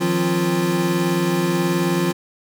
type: tone cluster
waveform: square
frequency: 159.4 / 178.1 / 266.9 / 347.2 Hz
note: D#3 / F3 / C4 / F4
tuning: +42 / +34 / +35 / -10 cents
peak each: -26 / -22 / -28 / -22 dBFS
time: 0-2.13 s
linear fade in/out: 20 ms
effects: none